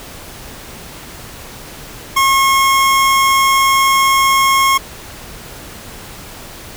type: tone pair together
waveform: square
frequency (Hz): 1084 / 2168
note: C#6 / C#7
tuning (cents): -39 / -39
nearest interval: octave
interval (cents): 1200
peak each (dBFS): -11 / -17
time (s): 2.16-4.78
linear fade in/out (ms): 10
effects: pink hiss -33 dBFS RMS until 6.76 s